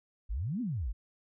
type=exponential two-way sweep; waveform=sine; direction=up then down; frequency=43.56 to 264.7 to 43.56 Hz; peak=-31 dBFS; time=0.29-0.93 s; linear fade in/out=20 ms; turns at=0.61 s; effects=none